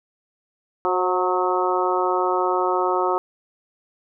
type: harmonic tone with a mistuned harmonic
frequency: 182.9 Hz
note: F#3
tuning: 20 cents flat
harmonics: 2 / 3 / 4 / 5 / 6 / 7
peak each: -23 / -27 / -26 / -25 / -27 / -26 dBFS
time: 0.85-3.18 s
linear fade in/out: 0 ms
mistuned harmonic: 3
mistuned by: -35 cents
effects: none